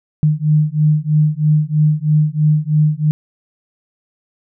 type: beating tone pair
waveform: sine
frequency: 150.8 / 153.9 Hz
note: D3 / D#3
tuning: +46 / -19 cents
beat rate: 3.1 Hz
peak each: -14 dBFS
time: 0.23-3.11 s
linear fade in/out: 0 ms
effects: none